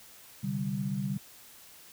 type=chord; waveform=sine; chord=C suspended second; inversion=none; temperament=equal; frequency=130.81 / 146.83 / 196 Hz; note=C3 / D3 / G3; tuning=0 / 0 / 0 cents; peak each=-36 / -35 / -32 dBFS; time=0.43-1.18 s; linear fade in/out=10 ms; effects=white hiss -53 dBFS RMS until 1.92 s